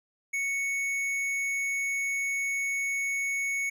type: tone with tanh clipping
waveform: sine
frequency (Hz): 2217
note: C#7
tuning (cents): 0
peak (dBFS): -29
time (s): 0.33-3.7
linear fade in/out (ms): 10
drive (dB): 12
effects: none